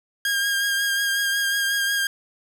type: tone with vibrato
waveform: sawtooth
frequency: 1618 Hz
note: G#6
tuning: 46 cents flat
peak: -17 dBFS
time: 0.25-2.07 s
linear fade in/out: 2 ms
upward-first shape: triangle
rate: 5.5 Hz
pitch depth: 26 cents each way
effects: none